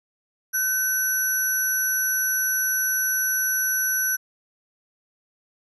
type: tone cluster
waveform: sine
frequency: 1528 / 5920 / 11320 Hz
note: G6 / F#8 / F9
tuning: -45 / 0 / +22 cents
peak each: -25 dBFS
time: 0.53-4.17 s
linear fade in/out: 20 ms
effects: none